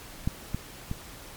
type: clicks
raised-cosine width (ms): 5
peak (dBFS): -13 / -16 / -18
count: 3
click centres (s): 0.275 / 0.546 / 0.914
effects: pink hiss -45 dBFS RMS until 1.36 s + MP3 96 kbps